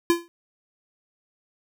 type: tone with exponential decay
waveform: square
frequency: 341.2 Hz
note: F4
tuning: 40 cents flat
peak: -14 dBFS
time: 0.1-0.28 s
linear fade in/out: 0 ms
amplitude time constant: 37 ms
effects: none